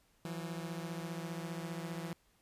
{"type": "beating tone pair", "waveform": "sawtooth", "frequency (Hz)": [164.81, 179.81], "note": ["E3", "F#3"], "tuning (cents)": [0, -49], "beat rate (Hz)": 15, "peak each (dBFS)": [-37, -40], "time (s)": [0.25, 2.13], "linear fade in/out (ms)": 2, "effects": ["pink hiss -71 dBFS RMS until 2.41 s", "resampled to 32000 Hz"]}